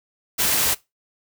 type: noise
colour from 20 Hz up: white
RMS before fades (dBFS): -20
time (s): 0.38-0.75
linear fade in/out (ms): 20
effects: noise-tail reverb RT60 0.2 s tail -20 dB re dry